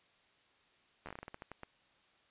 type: slowing click train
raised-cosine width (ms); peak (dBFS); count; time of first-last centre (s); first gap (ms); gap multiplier
0.5; -30; 13; 1.06-1.633; 12; 1.23
effects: white hiss -69 dBFS RMS until 2.3 s + resampled to 8000 Hz